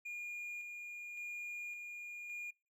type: tone with tremolo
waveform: triangle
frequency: 2425 Hz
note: D#7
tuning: 45 cents flat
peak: -40 dBFS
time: 0.05-2.51 s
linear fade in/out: 10 ms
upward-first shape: square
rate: 0.89 Hz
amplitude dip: 30%
effects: noise-tail reverb RT60 0.3 s tail -23 dB re dry